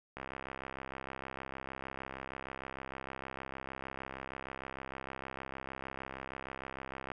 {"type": "click train", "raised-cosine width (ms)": 0.5, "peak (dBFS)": -26, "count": 463, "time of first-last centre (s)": [0.17, 7.117], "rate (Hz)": 66.5, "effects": []}